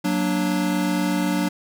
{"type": "chord", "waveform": "square", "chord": "Gb augmented", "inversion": "none", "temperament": "equal", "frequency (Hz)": [185, 233.1, 293.7], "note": ["Gb3", "Bb3", "D4"], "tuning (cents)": [0, 0, 0], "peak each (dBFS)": [-24, -29, -24], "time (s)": [0.04, 1.49], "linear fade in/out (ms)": 10, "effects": []}